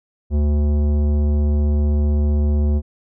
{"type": "tone with tanh clipping", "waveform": "sine", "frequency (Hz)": 73.7, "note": "D2", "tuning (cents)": 7, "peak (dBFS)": -16, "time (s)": [0.3, 2.82], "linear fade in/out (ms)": 50, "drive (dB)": 14, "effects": []}